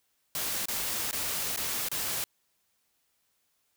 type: noise with dropouts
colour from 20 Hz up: white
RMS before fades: -32 dBFS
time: 0.35-2.24 s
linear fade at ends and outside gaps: 1 ms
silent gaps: 0.656-0.684 / 1.111-1.129 / 1.562-1.573 / 1.886-1.915 s
effects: white hiss -74 dBFS RMS until 3.76 s